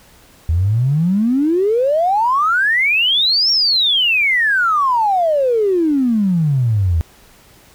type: exponential two-way sweep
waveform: triangle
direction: up then down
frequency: 77.78 to 5588 to 77.78 Hz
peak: -8 dBFS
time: 0.49-7.01 s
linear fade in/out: 0 ms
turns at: 3.51 s
effects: tanh soft clip ceiling -10 dBFS + pink hiss -47 dBFS RMS until 7.74 s